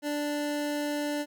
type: tone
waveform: 25% pulse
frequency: 293.7 Hz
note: D4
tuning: in tune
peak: -25 dBFS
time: 0.02-1.26 s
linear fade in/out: 50 ms
effects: none